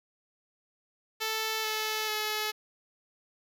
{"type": "tone with pitch steps", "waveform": "5% pulse", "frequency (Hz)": [440, 433.9, 428], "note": ["A4", "A4", "A4"], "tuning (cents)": [0, -24, -48], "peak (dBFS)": -18, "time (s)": [1.2, 2.52], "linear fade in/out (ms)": 20, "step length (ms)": 440, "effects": []}